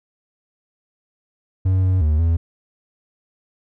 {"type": "tone with pitch steps", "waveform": "triangle", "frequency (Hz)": [93.9, 93.1, 76.5, 82.9], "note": ["F#2", "F#2", "D#2", "E2"], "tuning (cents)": [26, 11, -29, 10], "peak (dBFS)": -12, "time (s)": [1.65, 2.37], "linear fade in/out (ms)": 10, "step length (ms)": 180, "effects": []}